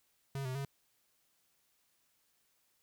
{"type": "tone with pitch steps", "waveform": "square", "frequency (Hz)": [137.2, 129, 138.3], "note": ["C#3", "C3", "C#3"], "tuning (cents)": [-17, -24, -4], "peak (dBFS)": -37, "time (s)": [0.35, 0.65], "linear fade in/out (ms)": 2, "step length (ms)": 100, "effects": ["white hiss -75 dBFS RMS until 2.82 s"]}